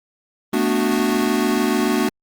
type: chord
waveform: square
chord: B minor seventh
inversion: third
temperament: equal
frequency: 220 / 246.9 / 293.7 / 370 Hz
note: A3 / B3 / D4 / F#4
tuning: 0 / 0 / 0 / 0 cents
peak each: -23 dBFS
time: 0.53-2.09 s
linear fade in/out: 5 ms
effects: Opus 32 kbps